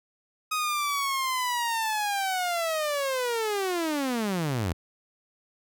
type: linear sweep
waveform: sawtooth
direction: down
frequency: 1260 to 76.7 Hz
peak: -22 dBFS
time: 0.51-4.73 s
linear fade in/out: 10 ms
effects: none